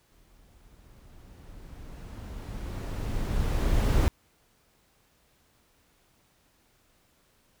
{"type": "noise with exponential growth", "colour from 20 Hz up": "brown", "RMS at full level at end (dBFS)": -21, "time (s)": [0.12, 4.08], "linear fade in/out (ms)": 0, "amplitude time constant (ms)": 860, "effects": ["pink hiss -66 dBFS RMS until 7.6 s"]}